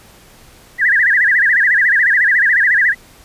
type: tone with vibrato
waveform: sine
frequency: 1792 Hz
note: A6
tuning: 31 cents sharp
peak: -9 dBFS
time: 0.78-2.95 s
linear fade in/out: 50 ms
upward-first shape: sine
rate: 14 Hz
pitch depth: 200 cents each way
effects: pink hiss -44 dBFS RMS until 3.24 s + resampled to 32000 Hz